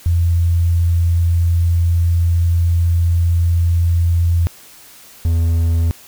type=tone pair in turn; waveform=sine / triangle; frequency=85.2 / 83.11 Hz; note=F2 / E2; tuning=-42 / +15 cents; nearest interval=unison; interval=43 cents; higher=first; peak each=-11 / -10 dBFS; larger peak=second; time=0.06-4.47 / 5.25-5.91 s; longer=first; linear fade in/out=0 ms; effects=white hiss -42 dBFS RMS until 6.07 s